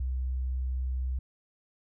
sine tone, 64 Hz, C2, 38 cents flat, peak -28 dBFS, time 0-1.19 s, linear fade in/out 5 ms, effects none

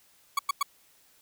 40% pulse tone bursts, 1124 Hz, C#6, 24 cents sharp, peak -22 dBFS, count 3, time 0.37-0.629 s, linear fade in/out 5 ms, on 21 ms, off 98 ms, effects white hiss -62 dBFS RMS until 1.21 s

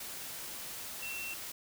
sine tone in noise, 2707 Hz, E7, 45 cents sharp, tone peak -39 dBFS, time 1.02-1.34 s, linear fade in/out 5 ms, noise white, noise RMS -43 dBFS, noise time 0-1.52 s, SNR +1 dB, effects none

